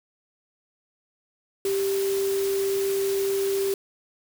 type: tone in noise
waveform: sine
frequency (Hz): 392.1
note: G4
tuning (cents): 0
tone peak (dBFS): -22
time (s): 1.65-3.74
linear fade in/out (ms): 2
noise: white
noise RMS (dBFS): -35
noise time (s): 1.65-3.74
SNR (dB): +10
effects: none